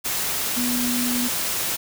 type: tone in noise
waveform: sine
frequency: 244.4 Hz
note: B3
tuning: 18 cents flat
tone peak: -23 dBFS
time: 0.56-1.29 s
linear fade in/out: 20 ms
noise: white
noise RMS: -25 dBFS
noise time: 0.04-1.77 s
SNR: -1 dB
effects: none